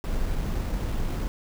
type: noise with sample-and-hold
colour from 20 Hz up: brown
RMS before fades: -27 dBFS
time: 0.04-1.28 s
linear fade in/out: 0 ms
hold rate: 6300 Hz
effects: none